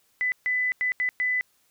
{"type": "tone bursts at uneven times", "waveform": "sine", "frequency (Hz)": 2000, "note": "B6", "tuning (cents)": 21, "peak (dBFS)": -22, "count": 5, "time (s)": [[0.21, 0.32], [0.46, 0.72], [0.81, 0.92], [1, 1.09], [1.2, 1.41]], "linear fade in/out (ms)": 0, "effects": ["white hiss -66 dBFS RMS until 1.7 s"]}